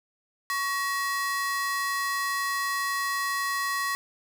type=ring-modulated tone; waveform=45% pulse; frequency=1510 Hz; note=F#6; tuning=35 cents sharp; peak=-23 dBFS; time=0.5-3.95 s; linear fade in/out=0 ms; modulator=396 Hz; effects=none